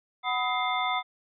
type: tone cluster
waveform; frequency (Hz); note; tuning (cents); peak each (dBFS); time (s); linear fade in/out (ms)
sine; 744 / 994 / 1264 / 2102 / 3545; F#5 / B5 / D#6 / C7 / A7; +9 / +11 / +27 / +7 / +12; -30 / -31 / -32 / -32 / -34; 0.23-1.03; 50
effects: none